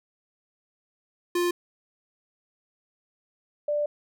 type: tone pair in turn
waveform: square / sine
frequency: 350.8 / 590 Hz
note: F4 / D5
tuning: +8 / +8 cents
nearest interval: major sixth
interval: 900 cents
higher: second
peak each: -23 dBFS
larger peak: neither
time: 1.35-1.51 / 3.68-3.86 s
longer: second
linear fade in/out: 5 ms
effects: none